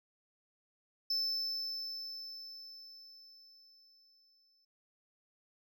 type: tone with exponential decay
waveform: triangle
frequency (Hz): 5274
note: E8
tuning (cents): 0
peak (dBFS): -29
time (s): 1.1-4.65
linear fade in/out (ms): 5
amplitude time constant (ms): 770
effects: none